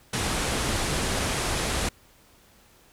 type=low-pass noise; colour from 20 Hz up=pink; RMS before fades=-27 dBFS; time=0.13-1.89 s; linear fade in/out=5 ms; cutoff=11000 Hz; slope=48 dB/octave; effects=pink hiss -57 dBFS RMS until 2.92 s